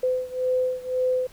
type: beating tone pair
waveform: sine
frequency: 508 / 509.9 Hz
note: B4 / C5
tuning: +49 / -45 cents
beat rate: 1.9 Hz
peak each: -24 / -26 dBFS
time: 0.03-1.27 s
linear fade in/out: 5 ms
effects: pink hiss -52 dBFS RMS until 1.32 s